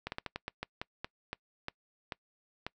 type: slowing click train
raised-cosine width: 0.3 ms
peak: -20 dBFS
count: 13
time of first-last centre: 0.07-2.666 s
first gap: 51 ms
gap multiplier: 1.24
effects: noise-tail reverb RT60 0.1 s tail -25 dB re dry